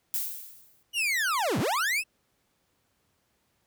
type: noise with exponential decay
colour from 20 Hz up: violet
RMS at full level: -27 dBFS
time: 0.14-0.83 s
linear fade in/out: 0 ms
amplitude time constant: 150 ms
type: linear two-way sweep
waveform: 40% pulse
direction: down then up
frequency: 2973 to 90.7 to 2703 Hz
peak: -24 dBFS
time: 0.93-2.04 s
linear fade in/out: 50 ms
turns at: 1.59 s
effects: pink hiss -72 dBFS RMS until 3.66 s + high-pass 60 Hz 12 dB/octave